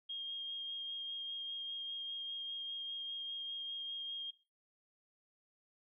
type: tone with vibrato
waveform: sine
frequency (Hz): 3235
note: G#7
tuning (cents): -46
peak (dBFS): -39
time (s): 0.09-4.31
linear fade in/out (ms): 10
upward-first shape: sine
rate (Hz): 5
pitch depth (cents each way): 10
effects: noise-tail reverb RT60 0.3 s tail -17 dB re dry